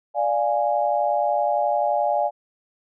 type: chord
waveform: sine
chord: D diminished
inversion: none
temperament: equal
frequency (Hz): 587.3 / 698.5 / 830.6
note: D5 / F5 / Ab5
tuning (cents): 0 / 0 / 0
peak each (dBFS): -23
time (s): 0.14-2.31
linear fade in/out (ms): 50
effects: none